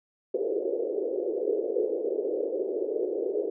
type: band-pass noise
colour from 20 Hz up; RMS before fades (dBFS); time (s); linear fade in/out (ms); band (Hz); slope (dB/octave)
pink; -29; 0.34-3.5; 5; 370 to 500; 48
effects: none